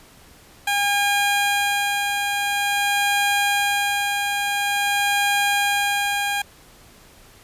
15% pulse tone with tremolo, 810 Hz, G#5, 43 cents flat, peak -11 dBFS, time 0.67-6.42 s, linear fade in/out 5 ms, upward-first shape sine, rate 0.48 Hz, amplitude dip 35%, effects pink hiss -49 dBFS RMS until 7.43 s + resampled to 32000 Hz

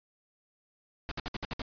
pink noise bursts, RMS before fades -35 dBFS, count 7, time 1.09-1.618 s, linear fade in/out 0 ms, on 24 ms, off 60 ms, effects resampled to 11025 Hz

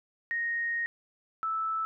sine tone pair in turn, 1864.7 / 1314 Hz, A#6 / E6, 0 / -6 cents, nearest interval tritone, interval 606 cents, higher first, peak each -28 dBFS, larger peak neither, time 0.31-0.86 / 1.43-1.85 s, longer first, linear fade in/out 0 ms, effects none

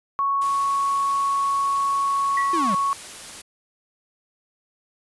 sine tone, 1108.7 Hz, C#6, in tune, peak -19 dBFS, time 0.19-2.93 s, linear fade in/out 0 ms
white noise, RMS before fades -38 dBFS, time 0.41-3.42 s, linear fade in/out 10 ms
sine tone with exponential decay, 1940 Hz, B6, 31 cents flat, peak -21 dBFS, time 2.37-2.66 s, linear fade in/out 5 ms, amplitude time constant 63 ms
square linear sweep, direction down, 357.1 to 175 Hz, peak -25 dBFS, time 2.53-2.75 s, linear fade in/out 5 ms
effects resampled to 24000 Hz

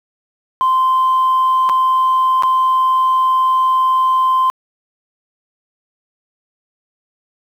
sine tone with dropouts, 1039 Hz, C6, 12 cents flat, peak -9 dBFS, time 0.61-4.5 s, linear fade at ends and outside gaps 0 ms, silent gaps 1.691-1.696 / 2.424-2.434 s, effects tanh soft clip ceiling -8 dBFS + 7-bit

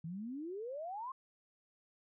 sine exponential sweep, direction up, 155.6 to 1091 Hz, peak -40 dBFS, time 0.04-1.12 s, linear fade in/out 5 ms, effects none

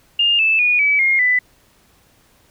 sine tone with pitch steps, 2819 / 2630 / 2454 / 2290 / 2136 / 1993.3 Hz, F7 / E7 / D#7 / D7 / C7 / B6, +16 / -5 / -25 / -44 / +35 / +16 cents, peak -12 dBFS, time 0.19-1.39 s, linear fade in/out 5 ms, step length 200 ms, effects pink hiss -55 dBFS RMS until 2.5 s

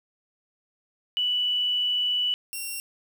sine / 5% pulse tone pair in turn, 2962 / 2744 Hz, F#7 / F7, +1 / -31 cents, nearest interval minor second, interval 132 cents, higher first, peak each -22 dBFS, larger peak neither, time 1.17-2.34 / 2.53-2.8 s, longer first, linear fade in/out 0 ms, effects 9-bit

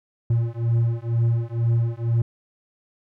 triangle beating tone pair, 115.5 / 117.6 Hz, A#2 / A#2, -16 / +16 cents, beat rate 2.1 Hz, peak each -20 dBFS, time 0.3-2.22 s, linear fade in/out 5 ms, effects none

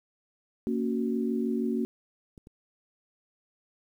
sine chord, F# major, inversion first, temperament just, 231.2 / 277.5 / 370 Hz, A#3 / C#4 / F#4, -14 / +2 / 0 cents, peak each -28 / -32 / -32 dBFS, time 0.67-1.85 s, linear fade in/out 0 ms
clicks, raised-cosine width 3 ms, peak -35 dBFS, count 2, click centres 2.378 / 2.471 s
effects 10-bit

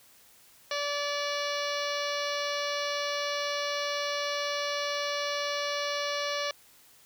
harmonic tone with a mistuned harmonic, 578 Hz, D5, 28 cents flat, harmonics 1 / 2 / 3 / 4 / 5 / 6 / 7 / 8 / 9 / 10, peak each -33 / -36 / -38 / -39 / -40 / -41 / -41 / -42 / -43 / -43 dBFS, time 0.71-6.51 s, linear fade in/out 2 ms, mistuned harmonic 8, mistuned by -72 cents, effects white hiss -58 dBFS RMS until 7.05 s

